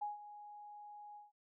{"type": "tone with ADSR envelope", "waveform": "sine", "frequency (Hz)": 830.6, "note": "G#5", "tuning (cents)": 0, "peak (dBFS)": -36, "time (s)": [0.01, 1.32], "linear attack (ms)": 13, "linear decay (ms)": 150, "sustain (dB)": -14, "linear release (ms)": 160, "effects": []}